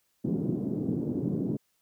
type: band-pass noise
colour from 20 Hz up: white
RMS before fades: -30 dBFS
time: 0.24-1.57 s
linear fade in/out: 10 ms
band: 130 to 320 Hz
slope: 24 dB/octave
effects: white hiss -73 dBFS RMS until 1.81 s